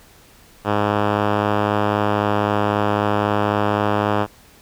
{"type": "tone with low-pass filter", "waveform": "5% pulse", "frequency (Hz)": 103.83, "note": "G#2", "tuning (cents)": 0, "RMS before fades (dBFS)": -19, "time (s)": [0.64, 4.27], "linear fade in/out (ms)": 50, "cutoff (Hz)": 2000, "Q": 0.75, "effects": ["pink hiss -49 dBFS RMS until 4.61 s"]}